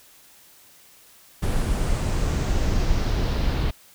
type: noise with low-pass filter sweep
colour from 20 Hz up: brown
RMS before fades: -22 dBFS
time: 1.42-3.71 s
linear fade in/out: 10 ms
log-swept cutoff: 11000 to 4000 Hz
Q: 1.9
effects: white hiss -52 dBFS RMS until 3.94 s